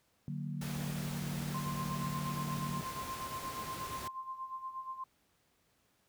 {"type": "chord", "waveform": "sine", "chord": "D augmented", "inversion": "none", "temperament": "equal with one note detuned", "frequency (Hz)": [147.68, 185, 233.1], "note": ["D3", "F#3", "A#3"], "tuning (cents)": [10, 0, 0], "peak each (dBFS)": [-38, -42, -44], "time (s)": [0.28, 2.81], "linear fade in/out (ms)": 0}
{"type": "noise", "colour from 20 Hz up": "pink", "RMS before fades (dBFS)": -44, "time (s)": [0.61, 4.08], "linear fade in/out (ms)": 5}
{"type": "tone with tremolo", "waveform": "sine", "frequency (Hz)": 1049, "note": "C6", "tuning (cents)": 4, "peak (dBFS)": -37, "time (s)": [1.54, 5.04], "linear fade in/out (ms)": 5, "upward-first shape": "sine", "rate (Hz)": 8.4, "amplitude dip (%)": 70}
{"effects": ["pink hiss -73 dBFS RMS until 6.08 s", "high-pass 60 Hz 12 dB/octave"]}